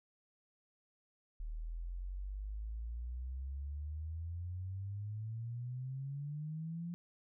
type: exponential sweep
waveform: sine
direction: up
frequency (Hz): 38 to 174.61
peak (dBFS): -39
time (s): 1.4-6.94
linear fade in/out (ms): 0
effects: none